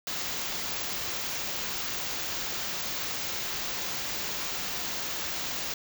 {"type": "band-stop noise", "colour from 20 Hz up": "white", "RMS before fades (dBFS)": -33, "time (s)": [0.07, 5.74], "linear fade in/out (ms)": 2, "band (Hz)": [7300, 15000], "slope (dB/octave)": 96, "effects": []}